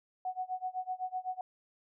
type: tone with tremolo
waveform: sine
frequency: 741 Hz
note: F#5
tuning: 2 cents sharp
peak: -31 dBFS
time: 0.25-1.41 s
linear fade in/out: 2 ms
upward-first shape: sine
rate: 7.9 Hz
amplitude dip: 95%
effects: none